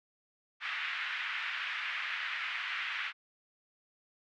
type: band-pass noise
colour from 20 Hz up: pink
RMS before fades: -37 dBFS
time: 0.6-3.13 s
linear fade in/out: 50 ms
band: 1500 to 2800 Hz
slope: 24 dB/octave
effects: none